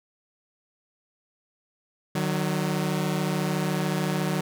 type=tone pair together; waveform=sawtooth; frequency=152.64 / 186.5 Hz; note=D#3 / F#3; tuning=-33 / +14 cents; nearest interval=minor third; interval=347 cents; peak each=-23 dBFS; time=2.15-4.41 s; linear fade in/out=5 ms; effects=none